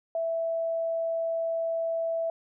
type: tone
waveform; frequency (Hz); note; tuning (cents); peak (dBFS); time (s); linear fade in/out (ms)
sine; 660; E5; +2; -26; 0.15-2.3; 2
effects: none